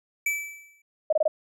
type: tone with exponential decay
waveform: square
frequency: 2311 Hz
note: D7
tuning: 28 cents flat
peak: -22 dBFS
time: 0.26-0.82 s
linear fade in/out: 5 ms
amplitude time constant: 120 ms
type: tone bursts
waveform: sine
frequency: 622.3 Hz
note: D#5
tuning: in tune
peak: -18 dBFS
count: 4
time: 1.1-1.28 s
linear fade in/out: 5 ms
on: 27 ms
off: 24 ms
effects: none